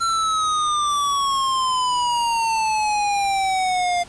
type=exponential sweep; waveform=square; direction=down; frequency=1361 to 698.5 Hz; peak=-19 dBFS; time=0-4.04 s; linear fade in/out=20 ms; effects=pink hiss -44 dBFS RMS until 4.08 s + resampled to 22050 Hz